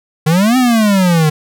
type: exponential two-way sweep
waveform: square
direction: up then down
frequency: 150 to 261.5 to 150 Hz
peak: -9 dBFS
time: 0.26-1.3 s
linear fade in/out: 10 ms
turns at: 0.57 s
effects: none